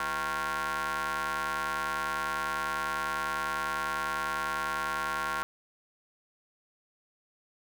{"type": "ring-modulated tone", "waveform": "sawtooth", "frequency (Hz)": 150, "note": "D3", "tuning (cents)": 37, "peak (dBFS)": -23, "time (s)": [0, 5.43], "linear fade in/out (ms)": 0, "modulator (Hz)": 1240, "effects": []}